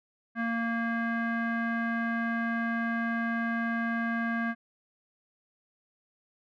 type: tone with low-pass filter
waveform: square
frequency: 230.9 Hz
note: A#3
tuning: 16 cents flat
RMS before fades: -30 dBFS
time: 0.35-4.55 s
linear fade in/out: 50 ms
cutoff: 1700 Hz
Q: 5.1
effects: none